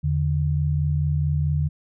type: tone pair together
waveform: sine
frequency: 82.8 / 147.36 Hz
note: E2 / D3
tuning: +8 / +6 cents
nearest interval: minor seventh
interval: 998 cents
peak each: -23 / -21 dBFS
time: 0.03-1.69 s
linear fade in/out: 20 ms
effects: none